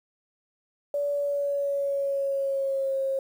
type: tone with pitch glide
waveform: sine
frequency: 574 to 538.7 Hz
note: D5 to C#5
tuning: -40 to -50 cents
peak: -24 dBFS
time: 0.94-3.19 s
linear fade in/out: 2 ms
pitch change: -110 cents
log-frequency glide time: 1.11-2.97 s
effects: 9-bit